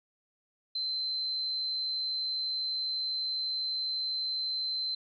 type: tone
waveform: sine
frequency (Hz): 4086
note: C8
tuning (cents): -42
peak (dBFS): -30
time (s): 0.75-4.95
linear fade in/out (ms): 5
effects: none